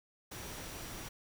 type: tone in noise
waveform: sine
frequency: 5780 Hz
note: F#8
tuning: 41 cents flat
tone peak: -56 dBFS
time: 0.31-1.09 s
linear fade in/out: 10 ms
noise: pink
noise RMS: -45 dBFS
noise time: 0.31-1.09 s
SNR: -14 dB
effects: none